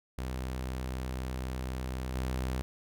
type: tone with level steps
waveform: sawtooth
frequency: 64 Hz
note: C2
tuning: 38 cents flat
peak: -30 / -27 dBFS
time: 0.18-2.62 s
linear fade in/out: 0 ms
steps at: 2.15 s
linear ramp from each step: 2 ms
effects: none